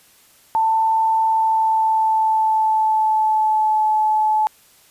sine tone with pitch glide, 889 to 862.2 Hz, A5 to A5, +18 to -35 cents, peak -14 dBFS, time 0.55-4.47 s, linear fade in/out 0 ms, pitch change -53 cents, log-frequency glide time 1.23-3.87 s, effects white hiss -52 dBFS RMS until 4.9 s + resampled to 32000 Hz

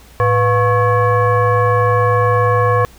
sine tone with frequency modulation, 493.9 Hz, B4, in tune, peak -10 dBFS, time 0.2-2.85 s, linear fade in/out 0 ms, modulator 603 Hz, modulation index 1.4, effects added 60 Hz sine -43 dBFS peak until 2.98 s + pink hiss -45 dBFS RMS until 2.98 s

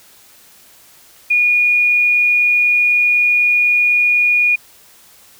sine tone, 2444 Hz, D#7, 32 cents flat, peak -10 dBFS, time 1.3-4.56 s, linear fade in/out 10 ms, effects white hiss -46 dBFS RMS until 5.39 s

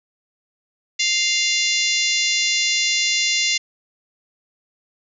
harmonic tone with a mistuned harmonic, 698.5 Hz, F5, in tune, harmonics 3 / 4 / 5 / 6 / 7 / 8 / 9 / 10, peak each -23 / -24 / -25 / -26 / -26 / -27 / -28 / -28 dBFS, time 0.99-3.58 s, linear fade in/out 10 ms, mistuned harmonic 6, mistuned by -20 cents, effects none

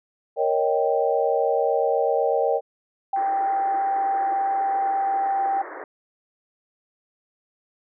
sine chord, Eb dominant seventh, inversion second, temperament equal, 466.2 / 554.4 / 622.3 / 784 Hz, Bb4 / Db5 / Eb5 / G5, 0 / 0 / 0 / 0 cents, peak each -23 / -24 / -25 / -25 dBFS, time 0.36-2.61 s, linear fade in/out 50 ms
sine tone, 784 Hz, G5, in tune, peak -20 dBFS, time 3.13-5.62 s, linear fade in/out 5 ms
pink band-pass noise, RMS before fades -37 dBFS, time 3.16-5.84 s, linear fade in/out 2 ms, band 310 to 2000 Hz, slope 96 dB/octave
effects none

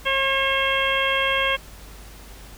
harmonic tone, 540 Hz, C#5, 45 cents flat, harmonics 1 / 2 / 3 / 4 / 5 / 6, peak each -26 / -26 / -26 / -26 / -26 / -26 dBFS, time 0.05-1.57 s, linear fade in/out 20 ms, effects added 50 Hz sine -41 dBFS peak until 2.57 s + pink hiss -45 dBFS RMS until 2.57 s

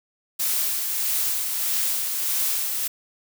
blue noise with tremolo, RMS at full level -23 dBFS, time 0.39-2.88 s, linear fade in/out 10 ms, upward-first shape sine, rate 1.6 Hz, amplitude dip 35%, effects none

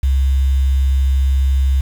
sine tone with quantisation, 67 Hz, C2, 42 cents sharp, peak -11 dBFS, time 0.03-1.81 s, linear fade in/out 5 ms, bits 6, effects none

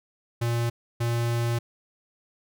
square tone bursts at uneven times, 117.8 Hz, A#2, 19 cents sharp, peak -24 dBFS, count 2, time 0.41-0.7 / 1-1.59 s, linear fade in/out 10 ms, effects none

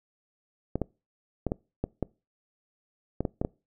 clicks, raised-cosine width 2 ms, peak -14 dBFS, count 10, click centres 0.756 / 0.817 / 1.467 / 1.519 / 1.84 / 2.027 / 3.206 / 3.252 / 3.415 / 3.449 s, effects noise-tail reverb RT60 0.3 s tail -24 dB re dry

